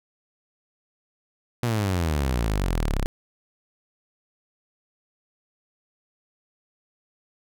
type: exponential sweep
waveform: sawtooth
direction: down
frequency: 123.47 to 30.87 Hz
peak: -18 dBFS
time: 1.63-3.06 s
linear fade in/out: 0 ms
effects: none